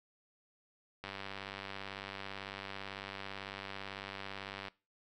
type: click train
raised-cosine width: 0.3 ms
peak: -26 dBFS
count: 358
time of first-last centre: 1.04-4.683 s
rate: 98 Hz
effects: noise-tail reverb RT60 0.3 s tail -21 dB re dry